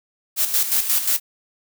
blue noise with tremolo, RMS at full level -18 dBFS, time 0.36-1.2 s, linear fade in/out 50 ms, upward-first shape square, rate 5.6 Hz, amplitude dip 60%, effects none

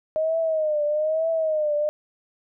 sine tone with vibrato, 622.3 Hz, D#5, in tune, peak -20 dBFS, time 0.16-1.89 s, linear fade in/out 0 ms, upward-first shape triangle, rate 1.1 Hz, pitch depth 100 cents each way, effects none

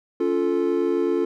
triangle chord, Db augmented, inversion none, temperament equal with one note detuned, 281.5 / 349.2 / 440 Hz, Db4 / F4 / A4, +27 / 0 / 0 cents, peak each -24 / -20 / -22 dBFS, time 0.2-1.25 s, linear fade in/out 5 ms, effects none

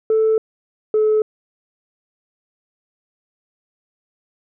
sine tone pair in turn, 440 / 430.7 Hz, A4 / A4, 0 / -37 cents, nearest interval unison, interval 37 cents, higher first, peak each -11 dBFS, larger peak neither, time 0.1-0.38 / 0.94-1.22 s, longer neither, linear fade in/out 2 ms, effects tanh soft clip ceiling -10 dBFS

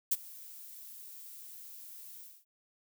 violet noise with ADSR envelope, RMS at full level -26 dBFS, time 0.11-2.45 s, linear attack 10 ms, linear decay 37 ms, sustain -23 dB, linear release 250 ms, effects none

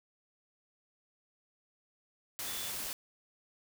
sine tone in noise, 3471 Hz, A7, 24 cents flat, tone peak -45 dBFS, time 2.47-2.7 s, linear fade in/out 0 ms, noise white, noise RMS -39 dBFS, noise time 2.39-2.93 s, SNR -9 dB, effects none

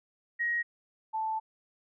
sine tone pair in turn, 1888 / 878.8 Hz, A#6 / A5, +22 / -2 cents, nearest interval octave + minor second, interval 1324 cents, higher first, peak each -27 / -29 dBFS, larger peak first, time 0.39-0.63 / 1.13-1.4 s, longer second, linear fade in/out 20 ms, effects none

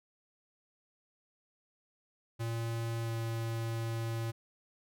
square tone with pitch glide, 115.2 to 114.34 Hz, A#2 to A#2, -20 to -33 cents, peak -34 dBFS, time 2.39-4.32 s, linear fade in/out 20 ms, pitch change -13 cents, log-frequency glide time 3.03-3.1 s, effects none

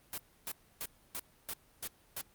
white noise bursts, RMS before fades -39 dBFS, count 7, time 0.13-2.213 s, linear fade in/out 2 ms, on 49 ms, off 290 ms, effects pink hiss -65 dBFS RMS until 2.34 s + Opus 32 kbps

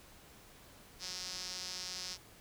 sawtooth tone with band-pass filter, 183 Hz, F#3, 19 cents flat, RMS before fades -43 dBFS, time 0.99-2.18 s, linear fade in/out 50 ms, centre 5200 Hz, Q 3.9, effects pink hiss -58 dBFS RMS until 2.4 s

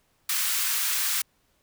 white high-pass noise, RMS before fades -26 dBFS, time 0.29-1.22 s, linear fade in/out 5 ms, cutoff 1100 Hz, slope 24 dB/octave, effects pink hiss -68 dBFS RMS until 1.62 s

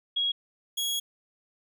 sine / sawtooth tone pair in turn, 3307 / 3323 Hz, G#7 / G#7, -8 / 0 cents, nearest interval unison, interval 8 cents, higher second, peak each -24 dBFS, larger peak neither, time 0.16-0.32 / 0.77-1 s, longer second, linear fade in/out 10 ms, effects none

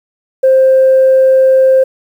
sine tone, 526 Hz, C5, 9 cents sharp, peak -3 dBFS, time 0.43-1.84 s, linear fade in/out 10 ms, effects tanh soft clip ceiling -1 dBFS + 7-bit

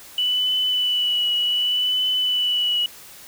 sine tone with vibrato, 2968 Hz, F#7, 5 cents sharp, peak -18 dBFS, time 0.18-2.86 s, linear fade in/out 2 ms, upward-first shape triangle, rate 0.66 Hz, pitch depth 28 cents each way, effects white hiss -43 dBFS RMS until 3.27 s

